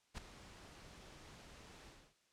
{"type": "noise with ADSR envelope", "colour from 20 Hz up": "pink", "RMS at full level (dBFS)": -44, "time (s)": [0.14, 2.15], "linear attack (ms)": 39, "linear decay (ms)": 6, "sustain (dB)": -13, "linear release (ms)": 290, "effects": ["white hiss -75 dBFS RMS until 2.32 s", "low-pass 7000 Hz 12 dB/octave"]}